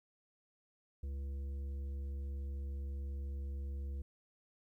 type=harmonic tone with a mistuned harmonic; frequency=69.3 Hz; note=C#2; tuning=in tune; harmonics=1 / 3 / 5 / 7; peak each=-38 / -57 / -60 / -62 dBFS; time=1.03-4.02 s; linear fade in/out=5 ms; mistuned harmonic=5; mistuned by=-29 cents; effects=13-bit